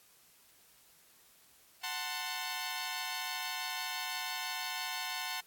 10% pulse chord, F# diminished, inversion none, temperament equal with one note detuned, 740 / 889.2 / 1046.5 Hz, F#5 / A5 / C6, 0 / +18 / 0 cents, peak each -32 dBFS, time 1.83-5.41 s, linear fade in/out 10 ms, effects white hiss -63 dBFS RMS until 5.46 s + AAC 64 kbps

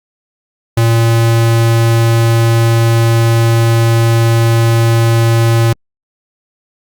square tone, 115.1 Hz, A#2, 22 cents flat, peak -8 dBFS, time 0.77-5.73 s, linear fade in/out 5 ms, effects Opus 48 kbps

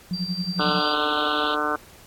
sine tone with tremolo, 180.3 Hz, F#3, 45 cents flat, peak -22 dBFS, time 0.11-0.82 s, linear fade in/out 0 ms, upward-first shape sine, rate 11 Hz, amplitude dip 95%
sine tone, 4699 Hz, D8, in tune, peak -30 dBFS, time 0.13-0.94 s, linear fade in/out 10 ms
harmonic tone, 150 Hz, D3, 37 cents sharp, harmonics 2 / 3 / 4 / 5 / 6 / 7 / 8 / 9 / 10, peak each -31 / -31 / -32 / -32 / -34 / -31 / -28 / -29 / -29 dBFS, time 0.59-1.76 s, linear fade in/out 5 ms
white band-pass noise, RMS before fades -31 dBFS, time 0.6-1.55 s, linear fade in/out 10 ms, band 2800 to 4000 Hz, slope 96 dB/octave
effects pink hiss -49 dBFS RMS until 2.06 s + AAC 64 kbps

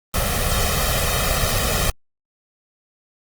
pink noise with comb filter, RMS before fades -20 dBFS, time 0.14-1.9 s, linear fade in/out 2 ms, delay 1.6 ms, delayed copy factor +0.85, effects Opus 24 kbps

